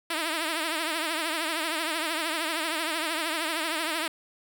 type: tone with vibrato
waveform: 5% pulse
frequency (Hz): 320.5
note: E4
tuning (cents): -49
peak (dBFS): -16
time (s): 0.1-4.08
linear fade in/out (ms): 5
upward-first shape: triangle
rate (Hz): 13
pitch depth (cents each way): 120
effects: none